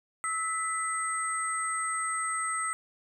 sine tone cluster, 1303 / 1990 / 8260 Hz, E6 / B6 / C9, -20 / +13 / -23 cents, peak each -31 / -35 / -34 dBFS, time 0.24-2.73 s, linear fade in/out 0 ms, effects none

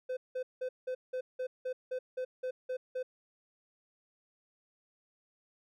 triangle tone bursts, 510 Hz, C5, 44 cents flat, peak -31 dBFS, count 12, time 0.09-3.03 s, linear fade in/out 10 ms, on 80 ms, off 180 ms, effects none

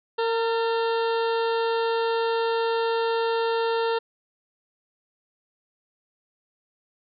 harmonic tone with a mistuned harmonic, 458 Hz, A#4, 31 cents flat, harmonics 1 / 2 / 3 / 4 / 6 / 7 / 8 / 9 / 10, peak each -23 / -28 / -33 / -37 / -39 / -42 / -40 / -42 / -46 dBFS, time 0.18-3.99 s, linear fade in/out 10 ms, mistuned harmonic 4, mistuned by -43 cents, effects none

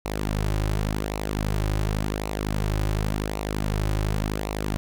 sawtooth tone with flanger, 51.91 Hz, G#1, in tune, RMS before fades -26 dBFS, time 0.05-4.77 s, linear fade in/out 0 ms, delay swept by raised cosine 0.6 to 4.5 ms, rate 0.9 Hz, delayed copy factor -0.6, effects none

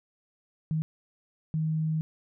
sine tone bursts at uneven times, 157.6 Hz, D#3, 23 cents sharp, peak -25 dBFS, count 2, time 0.71-0.82 / 1.54-2.01 s, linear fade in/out 0 ms, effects none

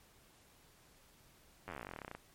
slowing click train, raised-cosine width 0.5 ms, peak -29 dBFS, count 24, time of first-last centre 1.68-2.15 s, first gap 10 ms, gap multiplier 1.06, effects pink hiss -65 dBFS RMS until 2.34 s + MP3 64 kbps

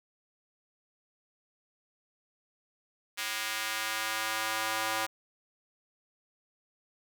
square tone with high-pass filter sweep, 110 Hz, A2, in tune, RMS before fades -33 dBFS, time 3.17-5.07 s, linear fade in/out 20 ms, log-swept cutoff 2000 to 900 Hz, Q 1, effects none

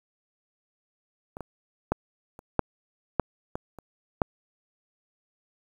clicks, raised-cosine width 1 ms, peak -24 / -21 / -9 / -30 / -6 / -7 / -17 / -28 / -7 dBFS, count 9, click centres 1.369 / 1.407 / 1.92 / 2.391 / 2.593 / 3.197 / 3.555 / 3.787 / 4.218 s, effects 8-bit

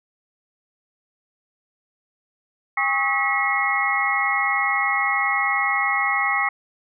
sine tone cluster, 807 / 1102 / 1281 / 1935 / 2165 Hz, G#5 / C#6 / E6 / B6 / C#7, -50 / -11 / -50 / -36 / -41 cents, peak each -26 / -26 / -27 / -24 / -23 dBFS, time 2.77-6.49 s, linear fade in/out 5 ms, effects none

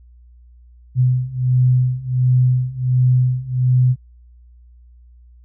sine beating tone pair, 125.8 / 127.2 Hz, B2 / C3, +32 / -48 cents, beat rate 1.4 Hz, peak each -17 / -15 dBFS, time 0.95-3.96 s, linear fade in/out 50 ms, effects added 60 Hz sine -43 dBFS peak until 5.44 s

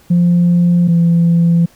sine tone pair in turn, 174.3 / 169.34 Hz, F3 / E3, -3 / +47 cents, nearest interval unison, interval 50 cents, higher first, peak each -6 dBFS, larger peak neither, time 0.1-0.88 / 0.88-1.66 s, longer neither, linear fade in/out 10 ms, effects tanh soft clip ceiling -5 dBFS + pink hiss -48 dBFS RMS until 1.75 s

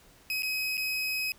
30% pulse tone with dropouts, 2536 Hz, D#7, 32 cents sharp, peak -26 dBFS, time 0.3-1.32 s, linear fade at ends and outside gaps 1 ms, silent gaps 0.423-0.431 / 0.771-0.777 s, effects pink hiss -58 dBFS RMS until 1.38 s

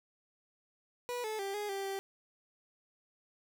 30% pulse tone with pitch steps, 488.3 / 433.7 / 393.6 / 415.3 / 392.7 / 390.3 Hz, B4 / A4 / G4 / G#4 / G4 / G4, -20 / -25 / +7 / 0 / +3 / -8 cents, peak -33 dBFS, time 1.09-1.99 s, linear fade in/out 0 ms, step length 150 ms, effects none

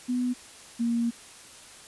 sine tone pair in turn, 248.2 / 234.3 Hz, B3 / A#3, +9 / +9 cents, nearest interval minor second, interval 100 cents, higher first, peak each -24 / -23 dBFS, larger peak second, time 0.08-0.34 / 0.79-1.11 s, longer second, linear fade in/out 20 ms, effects white hiss -48 dBFS RMS until 1.87 s + resampled to 24000 Hz

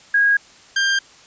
sine / sawtooth tone pair in turn, 1641 / 1591.5 Hz, G#6 / G6, -21 / +26 cents, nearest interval minor second, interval 53 cents, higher first, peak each -12 dBFS, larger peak neither, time 0.14-0.37 / 0.76-0.99 s, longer neither, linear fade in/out 5 ms, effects white hiss -47 dBFS RMS until 1.26 s + resampled to 16000 Hz

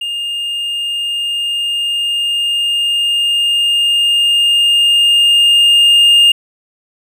triangle tone with level ramp, 2823 Hz, F7, 18 cents sharp, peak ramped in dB -16 to -3 dBFS, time 0.01-6.32 s, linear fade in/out 5 ms, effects none

